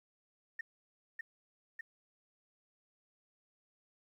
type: tone with echo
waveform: sine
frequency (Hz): 1826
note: A#6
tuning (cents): -36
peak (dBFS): -36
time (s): 0.59-0.61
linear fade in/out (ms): 5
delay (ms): 600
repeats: 2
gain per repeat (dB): -2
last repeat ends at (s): 1.81
effects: tanh soft clip ceiling -32 dBFS + 12-bit